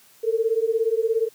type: beating tone pair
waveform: sine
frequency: 442.1 / 459.1 Hz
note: A4 / A#4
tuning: +8 / -26 cents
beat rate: 17 Hz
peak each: -22 dBFS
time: 0.23-1.29 s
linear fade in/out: 20 ms
effects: white hiss -54 dBFS RMS until 1.34 s + high-pass 80 Hz 12 dB/octave